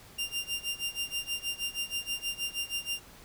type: tone with tremolo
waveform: sawtooth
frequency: 2794 Hz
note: F7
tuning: in tune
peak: -26 dBFS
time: 0.18-3 s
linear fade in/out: 10 ms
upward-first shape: sine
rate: 6.3 Hz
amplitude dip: 90%
effects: pink hiss -53 dBFS RMS until 3.24 s